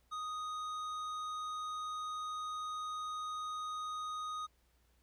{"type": "tone with tanh clipping", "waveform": "triangle", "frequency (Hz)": 1244.5, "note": "D#6", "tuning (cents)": 0, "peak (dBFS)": -40, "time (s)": [0.11, 4.47], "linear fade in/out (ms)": 20, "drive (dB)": 15, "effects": ["added 60 Hz sine -70 dBFS peak until 5.02 s", "pink hiss -75 dBFS RMS until 5.02 s"]}